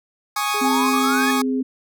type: chord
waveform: sawtooth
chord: Ab suspended fourth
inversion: none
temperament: equal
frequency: 830.6 / 1108.7 / 1244.5 Hz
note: Ab5 / Db6 / Eb6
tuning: 0 / 0 / 0 cents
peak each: -21 / -21 / -21 dBFS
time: 0.36-1.42 s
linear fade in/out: 5 ms
type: tone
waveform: sine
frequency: 415.3 Hz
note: G#4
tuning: in tune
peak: -27 dBFS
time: 0.54-1.61 s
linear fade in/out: 5 ms
type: tone with pitch glide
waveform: sine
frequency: 261.4 to 259.4 Hz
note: C4 to C4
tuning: -1 to -15 cents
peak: -19 dBFS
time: 0.61-1.63 s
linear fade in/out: 10 ms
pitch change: -14 cents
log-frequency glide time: 1.3-1.43 s
type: exponential sweep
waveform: sine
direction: up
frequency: 804 to 1760 Hz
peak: -22 dBFS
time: 0.64-1.31 s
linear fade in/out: 5 ms
effects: none